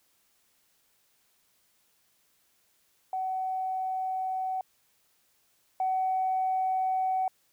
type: tone pair in turn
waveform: sine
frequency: 753 / 753 Hz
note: F#5 / F#5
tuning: +30 / +30 cents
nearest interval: unison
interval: 0 cents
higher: neither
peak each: -28 / -24 dBFS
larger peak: second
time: 3.13-4.61 / 5.8-7.28 s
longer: neither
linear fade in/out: 2 ms
effects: tanh soft clip ceiling -20 dBFS + white hiss -69 dBFS RMS until 7.52 s